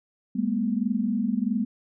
sine tone cluster, 200.7 / 222 / 245.2 Hz, G3 / A3 / B3, +41 / +16 / -12 cents, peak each -27 dBFS, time 0.35-1.65 s, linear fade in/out 10 ms, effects none

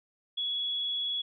sine tone, 3369 Hz, G#7, 24 cents sharp, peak -29 dBFS, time 0.37-1.22 s, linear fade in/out 10 ms, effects none

